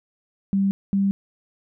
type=tone pair in turn; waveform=sine; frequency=196 / 197.01 Hz; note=G3 / G3; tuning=0 / +9 cents; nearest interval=unison; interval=9 cents; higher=second; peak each=-17 dBFS; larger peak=neither; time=0.53-0.71 / 0.93-1.11 s; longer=neither; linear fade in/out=0 ms; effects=none